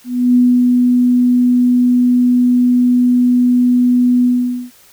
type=tone with ADSR envelope; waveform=sine; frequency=246.9 Hz; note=B3; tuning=in tune; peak=-6 dBFS; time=0.04-4.71 s; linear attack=310 ms; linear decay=270 ms; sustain=-2 dB; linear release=460 ms; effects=white hiss -46 dBFS RMS until 4.92 s